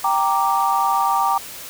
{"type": "chord", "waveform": "sine", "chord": "G minor", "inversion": "none", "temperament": "equal", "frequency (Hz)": [784, 932.3, 1174.7], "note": ["G5", "Bb5", "D6"], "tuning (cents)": [0, 0, 0], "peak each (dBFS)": -20, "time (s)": [0.04, 1.38], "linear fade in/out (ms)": 5, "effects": ["white hiss -35 dBFS RMS until 1.69 s"]}